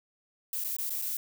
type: noise with dropouts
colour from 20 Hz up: violet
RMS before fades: -33 dBFS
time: 0.53-1.17 s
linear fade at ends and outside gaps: 2 ms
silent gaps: 0.639-0.646 / 0.766-0.785 / 0.896-0.904 / 1.017-1.021 s
effects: none